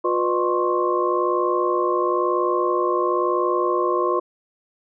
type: tone cluster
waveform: sine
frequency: 356.6 / 494 / 606 / 1055 / 1116 Hz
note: F4 / B4 / D#5 / C6 / C#6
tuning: +36 / 0 / -46 / +14 / +11 cents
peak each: -22 / -25 / -27 / -23 / -28 dBFS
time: 0.04-4.2 s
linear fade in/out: 10 ms
effects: none